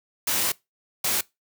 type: noise bursts at uneven times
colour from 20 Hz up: white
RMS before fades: -24 dBFS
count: 2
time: 0.27-0.52 / 1.04-1.21 s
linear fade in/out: 5 ms
effects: noise-tail reverb RT60 0.2 s tail -22 dB re dry + high-pass 80 Hz 12 dB/octave